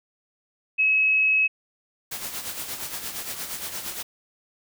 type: tone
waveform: sine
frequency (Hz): 2568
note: E7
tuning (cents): -46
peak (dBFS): -17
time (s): 0.78-1.48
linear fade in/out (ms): 20
type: noise with tremolo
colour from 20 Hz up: white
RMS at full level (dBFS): -31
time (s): 2.11-4.03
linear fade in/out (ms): 10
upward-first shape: sine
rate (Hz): 8.6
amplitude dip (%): 55
effects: none